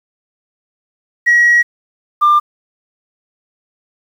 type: tone pair in turn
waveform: sine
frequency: 1909 / 1193.9 Hz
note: A#6 / D6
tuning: +41 / +28 cents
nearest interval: minor sixth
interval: 813 cents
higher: first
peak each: -5 dBFS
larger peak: neither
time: 1.26-1.63 / 2.21-2.4 s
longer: first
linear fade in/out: 20 ms
effects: tanh soft clip ceiling -4 dBFS + 7-bit

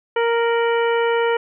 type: harmonic tone with a mistuned harmonic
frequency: 465.6 Hz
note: A#4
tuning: 2 cents flat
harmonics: 1 / 2 / 3 / 4 / 5 / 6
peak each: -17 / -23 / -27 / -29 / -31 / -33 dBFS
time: 0.16-1.37 s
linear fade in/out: 5 ms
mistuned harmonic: 6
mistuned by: +100 cents
effects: none

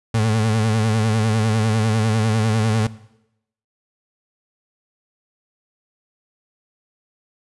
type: tone with vibrato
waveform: 35% pulse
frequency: 110 Hz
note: A2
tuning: in tune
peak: -14 dBFS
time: 0.14-2.87 s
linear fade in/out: 5 ms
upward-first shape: sine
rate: 10 Hz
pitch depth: 66 cents each way
effects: noise-tail reverb RT60 0.8 s tail -18 dB re dry + resampled to 24000 Hz

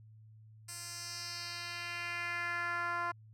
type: tone with band-pass filter sweep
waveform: 10% pulse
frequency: 346.3 Hz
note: F4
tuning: 15 cents flat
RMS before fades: -39 dBFS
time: 0.68-3.12 s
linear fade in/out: 10 ms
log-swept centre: 8300 to 1100 Hz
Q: 2
effects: added 109 Hz sine -54 dBFS peak until 3.33 s

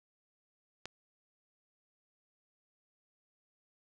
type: click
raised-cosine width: 0.2 ms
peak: -23 dBFS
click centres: 0.856 s
effects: none

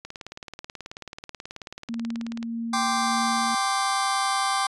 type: click train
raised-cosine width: 0.2 ms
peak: -20 dBFS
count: 45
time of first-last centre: 0.05-2.428 s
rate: 18.5 Hz
type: tone with tremolo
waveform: sine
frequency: 230.7 Hz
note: A#3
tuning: 18 cents flat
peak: -27 dBFS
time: 1.89-3.55 s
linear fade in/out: 5 ms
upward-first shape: sine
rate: 1.7 Hz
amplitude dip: 30%
type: chord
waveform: sawtooth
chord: G suspended fourth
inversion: none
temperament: just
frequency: 784 / 1045.3 / 1176 Hz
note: G5 / C6 / D6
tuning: 0 / -2 / +2 cents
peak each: -22 / -25 / -22 dBFS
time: 2.73-4.67 s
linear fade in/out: 5 ms
effects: resampled to 24000 Hz

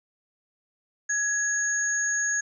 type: tone pair together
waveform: sine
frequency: 1668 / 6632 Hz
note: G#6 / G#8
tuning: +7 / -3 cents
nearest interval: 2 octaves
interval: 2390 cents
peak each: -26 dBFS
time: 1.09-2.41 s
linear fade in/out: 10 ms
effects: none

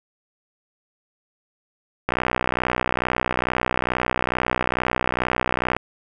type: click train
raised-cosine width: 0.5 ms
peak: -5 dBFS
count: 230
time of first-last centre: 2.09-5.766 s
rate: 62.3 Hz
effects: none

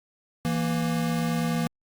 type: tone pair together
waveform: square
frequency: 165.3 / 234.4 Hz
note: E3 / A#3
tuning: +5 / +10 cents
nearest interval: tritone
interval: 605 cents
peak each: -27 / -28 dBFS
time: 0.45-1.67 s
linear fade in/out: 0 ms
effects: Opus 48 kbps

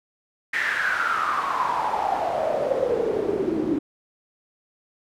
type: noise with band-pass filter sweep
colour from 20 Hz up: pink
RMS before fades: -24 dBFS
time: 0.53-3.79 s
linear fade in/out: 10 ms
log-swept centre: 1900 to 300 Hz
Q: 8.4
effects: none

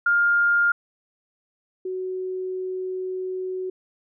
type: tone pair in turn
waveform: sine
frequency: 1407 / 371.9 Hz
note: F6 / F#4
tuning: +12 / +9 cents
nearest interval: octave + major seventh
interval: 2303 cents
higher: first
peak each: -16 / -26 dBFS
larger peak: first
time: 0.06-0.72 / 1.85-3.7 s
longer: second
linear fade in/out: 5 ms
effects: none

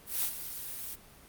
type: noise with ADSR envelope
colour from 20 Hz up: blue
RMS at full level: -29 dBFS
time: 0.06-0.96 s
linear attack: 170 ms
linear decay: 82 ms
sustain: -11 dB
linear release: 23 ms
effects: pink hiss -55 dBFS RMS until 1.28 s + Opus 32 kbps

